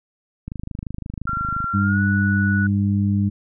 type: click train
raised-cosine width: 5 ms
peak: -17 dBFS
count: 31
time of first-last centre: 0.48-1.643 s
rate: 25.8 Hz
type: tone with pitch glide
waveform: sine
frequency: 1374 to 1472.6 Hz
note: F6 to F#6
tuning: -29 to -9 cents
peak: -22 dBFS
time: 1.27-2.67 s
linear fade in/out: 5 ms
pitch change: +120 cents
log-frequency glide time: 1.79-2.01 s
type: harmonic tone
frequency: 100.1 Hz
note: G2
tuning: 37 cents sharp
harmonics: 1 / 2 / 3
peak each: -19 / -19 / -30 dBFS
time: 1.73-3.3 s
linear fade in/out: 20 ms
effects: none